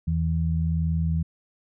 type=tone pair together; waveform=sine; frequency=81.5 / 163 Hz; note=E2 / E3; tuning=-19 / -19 cents; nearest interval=octave; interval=1200 cents; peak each=-24 dBFS; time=0.07-1.23 s; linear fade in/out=10 ms; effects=none